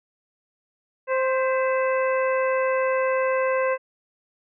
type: harmonic tone with a mistuned harmonic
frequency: 523.3 Hz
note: C5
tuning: in tune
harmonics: 1 / 2 / 3 / 4 / 5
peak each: -21 / -27 / -31 / -33 / -35 dBFS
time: 1.07-3.78 s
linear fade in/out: 50 ms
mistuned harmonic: 4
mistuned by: -59 cents
effects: none